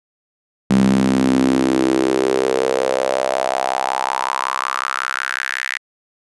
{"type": "tone with high-pass filter sweep", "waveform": "sawtooth", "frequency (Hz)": 65.41, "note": "C2", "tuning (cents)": 0, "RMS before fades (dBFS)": -18, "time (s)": [0.7, 5.78], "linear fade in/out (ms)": 0, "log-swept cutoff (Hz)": [190, 1900], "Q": 4.8, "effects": ["resampled to 24000 Hz"]}